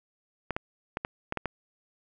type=clicks; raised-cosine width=0.5 ms; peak=-15 dBFS; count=7; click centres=0.507 / 0.565 / 0.971 / 1.049 / 1.324 / 1.373 / 1.457 s; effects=none